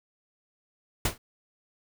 pink noise with exponential decay, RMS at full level -20 dBFS, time 1.05-1.18 s, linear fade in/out 5 ms, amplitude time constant 28 ms, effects none

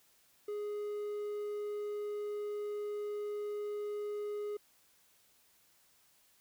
triangle tone, 415.7 Hz, G#4, 2 cents sharp, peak -34 dBFS, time 0.48-4.57 s, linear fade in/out 5 ms, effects white hiss -68 dBFS RMS until 6.4 s

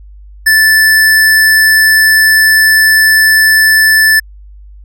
square tone, 1755 Hz, A6, 5 cents flat, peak -5 dBFS, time 0.46-4.2 s, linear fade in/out 10 ms, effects added 50 Hz sine -31 dBFS peak until 4.84 s

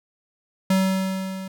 square tone with level ramp, 190 Hz, F#3, 46 cents sharp, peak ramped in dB -16 to -32 dBFS, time 0.7-1.48 s, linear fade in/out 5 ms, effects none

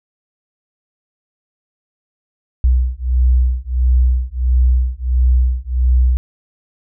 sine beating tone pair, 61.8 / 63.3 Hz, B1 / B1, +2 / +43 cents, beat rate 1.5 Hz, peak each -14 dBFS, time 2.64-6.17 s, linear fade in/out 0 ms, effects none

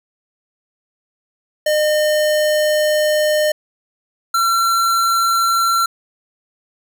square tone pair in turn, 608 / 1357.8 Hz, D#5 / F6, -40 / -49 cents, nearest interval octave + major second, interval 1391 cents, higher second, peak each -14 dBFS, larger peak neither, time 1.66-3.52 / 4.34-5.86 s, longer first, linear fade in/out 5 ms, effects none

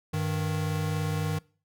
square tone pair together, 98 / 155.37 Hz, G2 / D#3, 0 / -2 cents, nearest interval minor sixth, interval 798 cents, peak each -32 / -29 dBFS, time 0.13-1.39 s, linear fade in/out 10 ms, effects noise-tail reverb RT60 0.4 s tail -23 dB re dry

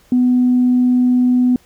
sine tone, 249.1 Hz, B3, 15 cents sharp, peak -9 dBFS, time 0.12-1.56 s, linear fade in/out 2 ms, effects tanh soft clip ceiling -5 dBFS + pink hiss -52 dBFS RMS until 1.65 s

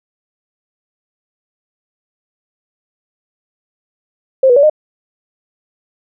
sine tone with pitch steps, 528 / 487.1 / 566 / 612 Hz, C5 / B4 / C#5 / D#5, +16 / -24 / +36 / -29 cents, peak -5 dBFS, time 4.43-4.698 s, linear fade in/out 5 ms, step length 67 ms, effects none

